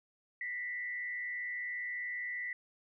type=tone with frequency modulation; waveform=sine; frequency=1975.5 Hz; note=B6; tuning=in tune; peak=-36 dBFS; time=0.41-2.53 s; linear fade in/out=2 ms; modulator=123 Hz; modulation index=0.55; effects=none